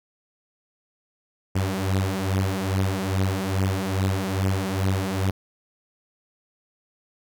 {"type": "beating tone pair", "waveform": "sawtooth", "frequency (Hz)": [94.6, 97], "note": ["F#2", "G2"], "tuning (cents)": [39, -18], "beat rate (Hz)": 2.4, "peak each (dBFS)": -21, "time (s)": [1.55, 5.31], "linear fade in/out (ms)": 10, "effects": []}